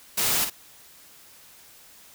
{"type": "noise with echo", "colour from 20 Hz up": "white", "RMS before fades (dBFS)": -24, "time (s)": [0.17, 0.45], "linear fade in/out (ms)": 10, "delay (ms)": 51, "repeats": 1, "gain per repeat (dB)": -7, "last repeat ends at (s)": 0.501, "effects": ["white hiss -51 dBFS RMS until 2.14 s"]}